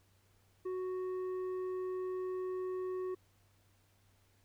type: tone with tanh clipping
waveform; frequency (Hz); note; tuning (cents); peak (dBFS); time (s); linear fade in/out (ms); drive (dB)
triangle; 370; F#4; 0; -37; 0.65-3.15; 10; 11
effects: added 97 Hz sine -69 dBFS peak until 4.44 s + pink hiss -72 dBFS RMS until 4.44 s